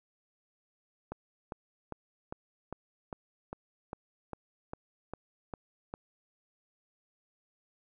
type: click train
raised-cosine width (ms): 1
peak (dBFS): -24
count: 13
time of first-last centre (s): 1.12-5.939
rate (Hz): 2.49
effects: none